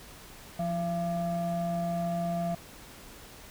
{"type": "ring-modulated tone", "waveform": "triangle", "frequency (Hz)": 253.6, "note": "B3", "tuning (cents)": 46, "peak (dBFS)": -23, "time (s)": [0.59, 2.55], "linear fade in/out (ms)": 5, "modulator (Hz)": 427, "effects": ["pink hiss -49 dBFS RMS until 3.5 s"]}